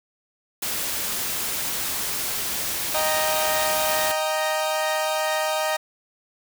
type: noise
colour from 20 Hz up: white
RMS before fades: -27 dBFS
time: 0.62-4.12 s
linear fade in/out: 5 ms
type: chord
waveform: sawtooth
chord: Eb major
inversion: none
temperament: equal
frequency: 622.3 / 784 / 932.3 Hz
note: Eb5 / G5 / Bb5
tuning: 0 / 0 / 0 cents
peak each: -20 / -25 / -25 dBFS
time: 2.94-5.77 s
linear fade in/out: 10 ms
effects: none